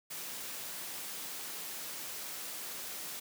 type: noise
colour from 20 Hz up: white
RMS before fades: -42 dBFS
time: 0.1-3.2 s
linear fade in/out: 10 ms
effects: high-pass 150 Hz 12 dB/octave